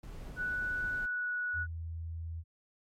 brown noise, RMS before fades -45 dBFS, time 0.03-1.06 s, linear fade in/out 5 ms
sine tone with pitch glide, 1480 to 1468.1 Hz, F#6 to F#6, 0 to -14 cents, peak -32 dBFS, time 0.36-1.67 s, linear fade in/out 50 ms, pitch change -14 cents, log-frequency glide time 0.88-1.3 s
sine tone, 82.41 Hz, E2, in tune, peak -37 dBFS, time 1.53-2.44 s, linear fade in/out 50 ms
effects AAC 48 kbps

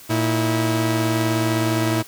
sawtooth tone pair together, 114.5 / 323.9 Hz, A#2 / E4, -31 / -30 cents, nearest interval octave + tritone, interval 1801 cents, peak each -17 dBFS, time 0.09-2.03 s, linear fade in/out 20 ms, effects white hiss -43 dBFS RMS until 2.07 s

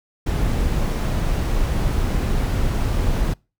brown noise, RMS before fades -20 dBFS, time 0.26-3.34 s, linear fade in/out 10 ms, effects noise-tail reverb RT60 0.3 s tail -26 dB re dry

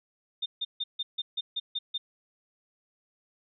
sine tone bursts, 3626 Hz, A#7, 49 cents flat, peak -28 dBFS, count 9, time 0.42-1.98 s, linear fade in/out 10 ms, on 40 ms, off 150 ms, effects none

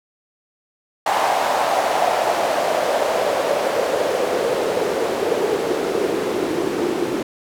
white noise with band-pass filter sweep, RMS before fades -20 dBFS, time 1.06-7.23 s, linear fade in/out 5 ms, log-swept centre 780 to 330 Hz, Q 3.6, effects none

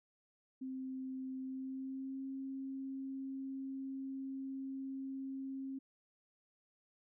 sine tone with pitch glide, 261.6 to 268.3 Hz, C4 to C4, 0 to +44 cents, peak -40 dBFS, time 0.61-5.79 s, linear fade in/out 10 ms, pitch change +44 cents, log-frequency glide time 1.39-2.25 s, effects none

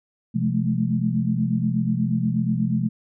sine tone cluster, 129.1 / 171.9 / 210.4 / 218.7 Hz, C3 / F3 / G#3 / A3, -23 / -27 / +23 / -10 cents, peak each -25 dBFS, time 0.34-2.89 s, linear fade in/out 20 ms, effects none

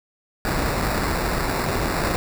pink noise with sample-and-hold, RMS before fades -23 dBFS, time 0.45-2.16 s, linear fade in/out 0 ms, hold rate 3150 Hz, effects none

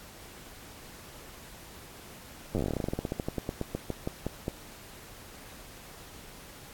slowing click train, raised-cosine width 2 ms, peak -17 dBFS, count 30, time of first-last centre 2.55-4.481 s, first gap 9 ms, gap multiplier 1.12, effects pink hiss -49 dBFS RMS until 6.73 s + AAC 64 kbps

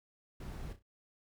brown noise with echo, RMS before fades -44 dBFS, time 0.4-0.73 s, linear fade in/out 5 ms, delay 32 ms, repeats 3, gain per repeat -10 dB, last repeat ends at 0.826 s, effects none

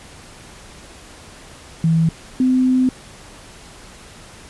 sine tone pair in turn, 163.1 / 256.4 Hz, E3 / C4, -18 / -35 cents, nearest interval minor sixth, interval 783 cents, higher second, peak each -12 dBFS, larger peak neither, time 1.84-2.09 / 2.4-2.89 s, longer second, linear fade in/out 2 ms, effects pink hiss -41 dBFS RMS until 4.49 s + resampled to 24000 Hz

